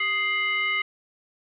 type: tone with frequency modulation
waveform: sine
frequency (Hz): 2099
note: C7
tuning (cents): +5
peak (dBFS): -22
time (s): 0-0.82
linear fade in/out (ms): 5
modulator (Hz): 854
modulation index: 0.76
effects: none